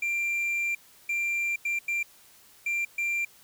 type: tone bursts at uneven times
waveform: triangle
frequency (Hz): 2372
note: D7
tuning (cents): +17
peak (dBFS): -24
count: 6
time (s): 0.02-0.75 / 1.09-1.56 / 1.65-1.79 / 1.88-2.03 / 2.66-2.85 / 2.98-3.25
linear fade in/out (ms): 5
effects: white hiss -56 dBFS RMS until 3.43 s

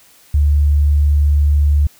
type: tone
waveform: sine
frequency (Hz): 73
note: D2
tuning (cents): -10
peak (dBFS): -9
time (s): 0.34-1.87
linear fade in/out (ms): 5
effects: white hiss -48 dBFS RMS until 1.99 s

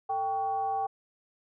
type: tone with frequency modulation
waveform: sine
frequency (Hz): 784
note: G5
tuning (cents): 0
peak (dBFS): -27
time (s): 0.09-0.87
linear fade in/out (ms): 10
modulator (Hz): 339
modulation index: 0.46
effects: none

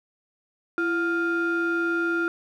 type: ring-modulated tone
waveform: triangle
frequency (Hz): 532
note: C5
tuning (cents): +29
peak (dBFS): -17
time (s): 0.78-2.28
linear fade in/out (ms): 0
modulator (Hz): 869
effects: none

